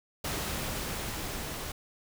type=noise with level ramp; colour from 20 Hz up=pink; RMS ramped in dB=-33 to -38 dBFS; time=0.24-1.72 s; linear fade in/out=5 ms; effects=none